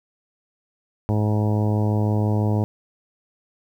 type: harmonic tone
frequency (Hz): 106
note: G#2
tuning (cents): +36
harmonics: 1 / 2 / 3 / 4 / 5 / 6 / 7 / 8 / 9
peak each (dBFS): -19 / -25 / -29 / -31 / -33 / -35 / -36 / -37 / -38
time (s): 1.09-2.64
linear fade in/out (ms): 0
effects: 9-bit